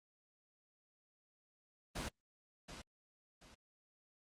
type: noise with echo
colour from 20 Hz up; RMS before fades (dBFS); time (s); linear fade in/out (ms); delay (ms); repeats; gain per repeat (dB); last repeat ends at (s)
pink; -41; 1.95-2.09; 10; 730; 2; -10; 3.55
effects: low-pass 8000 Hz 12 dB/octave + Opus 24 kbps